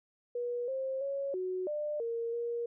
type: tone with pitch steps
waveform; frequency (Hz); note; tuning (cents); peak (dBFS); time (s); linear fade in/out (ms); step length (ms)
sine; 483.6 / 530 / 554 / 369.5 / 597 / 463.5 / 471.5; B4 / C5 / C#5 / F#4 / D5 / A#4 / A#4; -36 / +22 / -1 / -2 / +28 / -10 / +20; -32; 0.35-2.66; 5; 330
effects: none